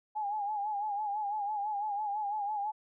sine tone with vibrato, 830.6 Hz, G#5, in tune, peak -31 dBFS, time 0.15-2.72 s, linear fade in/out 20 ms, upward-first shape sine, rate 6 Hz, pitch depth 69 cents each way, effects none

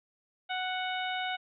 harmonic tone, 740 Hz, F#5, in tune, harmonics 1 / 2 / 3 / 4 / 5, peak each -34 / -37 / -39 / -40 / -41 dBFS, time 0.49-1.37 s, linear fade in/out 20 ms, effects none

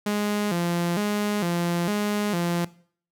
sawtooth tone with vibrato, 189.2 Hz, F#3, 39 cents sharp, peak -19 dBFS, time 0.06-2.65 s, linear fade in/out 5 ms, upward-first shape square, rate 1.1 Hz, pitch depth 160 cents each way, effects noise-tail reverb RT60 0.5 s tail -19 dB re dry

